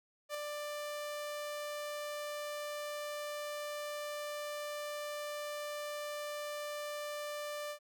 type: tone with ADSR envelope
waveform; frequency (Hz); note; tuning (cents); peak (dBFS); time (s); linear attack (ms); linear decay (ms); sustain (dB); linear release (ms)
sawtooth; 591; D5; +11; -31; 0.29-7.79; 56; 3; -4; 83
effects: none

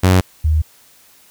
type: tone pair in turn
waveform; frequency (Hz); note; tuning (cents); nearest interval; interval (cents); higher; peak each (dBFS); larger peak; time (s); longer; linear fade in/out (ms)
sawtooth / sine; 92.5 / 77.78; F#2 / D#2; 0 / 0; minor third; 300; first; -5 / -11; first; 0.03-0.21 / 0.44-0.62; neither; 10
effects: white hiss -49 dBFS RMS until 1.3 s

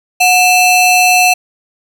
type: ring-modulated tone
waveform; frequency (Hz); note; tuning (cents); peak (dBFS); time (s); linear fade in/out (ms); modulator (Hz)
45% pulse; 1696; G#6; +36; -3; 0.2-1.34; 10; 964
effects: none

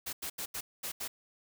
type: noise bursts at uneven times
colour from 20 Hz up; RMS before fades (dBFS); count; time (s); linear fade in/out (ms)
white; -38; 6; 0.06-0.13 / 0.22-0.3 / 0.38-0.46 / 0.54-0.61 / 0.83-0.92 / 1-1.08; 10
effects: none

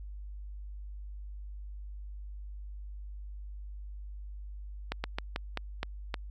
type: slowing click train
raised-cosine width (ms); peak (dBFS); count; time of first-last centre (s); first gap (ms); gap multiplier
0.3; -16; 7; 4.92-6.142; 120; 1.21
effects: added 50 Hz sine -40 dBFS peak until 6.3 s

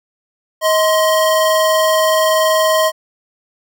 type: tone pair together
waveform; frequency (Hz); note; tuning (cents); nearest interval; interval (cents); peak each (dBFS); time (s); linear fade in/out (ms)
square; 632.4 / 1047; D#5 / C6; +28 / +1; major sixth; 873; -13 / -17; 0.61-2.92; 50
effects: none

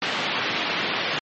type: band-pass noise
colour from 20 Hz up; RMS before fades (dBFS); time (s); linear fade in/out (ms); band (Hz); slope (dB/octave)
white; -26; 0.02-1.19; 2; 130 to 3600; 24
effects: MP3 32 kbps

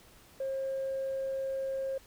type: tone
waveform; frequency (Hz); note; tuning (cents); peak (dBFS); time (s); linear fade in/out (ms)
sine; 536; C5; +42; -30; 0.4-1.98; 5
effects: tanh soft clip ceiling -28 dBFS + pink hiss -58 dBFS RMS until 2.06 s

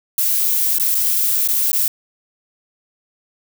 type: noise with dropouts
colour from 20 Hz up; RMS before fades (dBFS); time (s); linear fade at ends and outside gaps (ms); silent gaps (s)
violet; -17; 0.18-1.88; 1; 0.784-0.798 / 0.946-0.951 / 1.476-1.486 / 1.717-1.73
effects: none

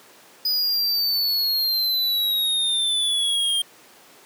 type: exponential sweep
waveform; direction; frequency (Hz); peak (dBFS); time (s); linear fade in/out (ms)
square; down; 4981 to 3189; -20; 0.45-3.62; 5
effects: pink hiss -49 dBFS RMS until 4.25 s + high-pass 300 Hz 12 dB/octave

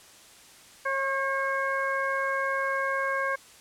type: harmonic tone with a mistuned harmonic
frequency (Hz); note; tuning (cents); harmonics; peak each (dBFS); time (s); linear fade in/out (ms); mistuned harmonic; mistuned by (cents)
544; C#5; -33; 1 / 2 / 3 / 4; -31 / -30 / -29 / -37; 0.85-3.36; 10; 3; -24
effects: white hiss -52 dBFS RMS until 3.6 s + low-pass 10000 Hz 12 dB/octave

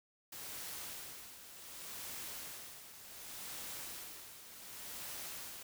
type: noise with tremolo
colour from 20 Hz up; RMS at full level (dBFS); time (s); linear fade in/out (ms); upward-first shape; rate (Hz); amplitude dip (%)
white; -45; 0.32-5.63; 5; sine; 0.67; 65
effects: none

